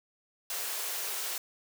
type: high-pass noise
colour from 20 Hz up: white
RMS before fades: -35 dBFS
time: 0.5-1.38 s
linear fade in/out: 2 ms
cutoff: 360 Hz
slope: 48 dB/octave
effects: none